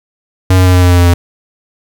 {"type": "tone with pitch steps", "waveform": "square", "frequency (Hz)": [93, 92.09, 91.19, 90.3, 89.42, 88.54, 87.68, 86.82], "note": ["F#2", "F#2", "F#2", "F#2", "F2", "F2", "F2", "F2"], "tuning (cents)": [9, -8, -25, -42, 41, 24, 7, -10], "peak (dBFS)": -5, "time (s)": [0.5, 1.14], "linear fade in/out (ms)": 5, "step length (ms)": 80, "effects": ["7-bit"]}